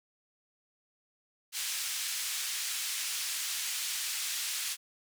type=band-pass noise; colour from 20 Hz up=white; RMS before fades=-35 dBFS; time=1.52-4.77 s; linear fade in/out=50 ms; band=2000 to 9200 Hz; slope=12 dB/octave; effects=none